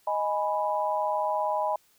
sine chord, G# minor, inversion second, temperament equal, 622.3 / 830.6 / 987.8 Hz, D#5 / G#5 / B5, 0 / 0 / 0 cents, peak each -29 dBFS, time 0.07-1.76 s, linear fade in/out 5 ms, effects white hiss -64 dBFS RMS until 1.98 s

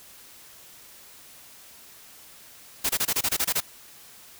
white noise bursts, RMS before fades -24 dBFS, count 10, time 2.84-3.606 s, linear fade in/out 10 ms, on 55 ms, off 24 ms, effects white hiss -49 dBFS RMS until 4.39 s

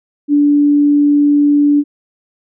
sine tone, 290.5 Hz, D4, 19 cents flat, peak -7 dBFS, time 0.28-1.84 s, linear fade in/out 50 ms, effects none

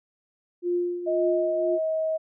sine tone with tremolo, 352 Hz, F4, 14 cents sharp, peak -21 dBFS, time 0.62-1.79 s, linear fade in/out 50 ms, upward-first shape triangle, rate 1.9 Hz, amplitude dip 70%
sine tone with pitch glide, 630 to 635.8 Hz, D#5 to D#5, +21 to +37 cents, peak -23 dBFS, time 1.06-2.18 s, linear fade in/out 20 ms, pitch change +16 cents, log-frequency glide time 1.57-1.68 s
effects none

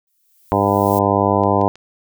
violet noise with exponential growth, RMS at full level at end -29 dBFS, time 0.07-0.99 s, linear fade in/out 2 ms, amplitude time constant 200 ms
harmonic tone, 100.2 Hz, G2, 38 cents sharp, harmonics 1 / 2 / 3 / 4 / 5 / 6 / 7 / 8 / 9 / 10, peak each -22 / -22 / -22 / -22 / -22 / -22 / -22 / -22 / -22 / -22 dBFS, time 0.52-1.68 s, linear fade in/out 0 ms
clicks, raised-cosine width 0.2 ms, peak -24 dBFS, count 3, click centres 1.436 / 1.614 / 1.756 s
effects none

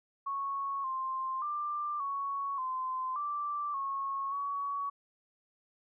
sine tone with pitch steps, 1105 / 1051 / 1186 / 1112 / 1033 / 1172 / 1096 / 1126 Hz, C#6 / C6 / D6 / C#6 / C6 / D6 / C#6 / C#6, -6 / +7 / +17 / +5 / -22 / -4 / -20 / +27 cents, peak -32 dBFS, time 0.26-4.9 s, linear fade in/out 10 ms, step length 580 ms, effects none

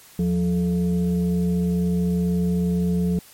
sine tone with frequency modulation, 177 Hz, F3, 23 cents sharp, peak -18 dBFS, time 0.19-3.19 s, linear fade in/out 2 ms, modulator 256 Hz, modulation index 0.56, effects white hiss -48 dBFS RMS until 3.33 s + MP3 64 kbps

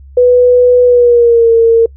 sine tone with pitch glide, 493.9 to 458.2 Hz, B4 to A#4, 0 to -30 cents, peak -3 dBFS, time 0.17-1.86 s, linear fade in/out 5 ms, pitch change -130 cents, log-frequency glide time 0.84-1.51 s, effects noise-tail reverb RT60 0.1 s tail -25 dB re dry + added 68 Hz sine -32 dBFS peak until 1.96 s

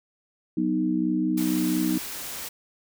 sine chord, B major, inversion second, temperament equal, 185 / 246.9 / 311.1 Hz, F#3 / B3 / D#4, 0 / 0 / 0 cents, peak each -28 / -27 / -24 dBFS, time 0.57-1.98 s, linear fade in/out 5 ms
white noise, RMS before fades -35 dBFS, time 1.37-2.49 s, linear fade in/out 10 ms
effects none

